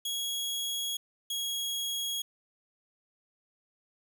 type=tone pair in turn; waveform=sawtooth; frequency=3322 / 3310 Hz; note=G#7 / G#7; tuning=0 / -6 cents; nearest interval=unison; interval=6 cents; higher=first; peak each=-28 dBFS; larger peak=neither; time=0.05-0.97 / 1.3-2.22 s; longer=neither; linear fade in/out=5 ms; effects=10-bit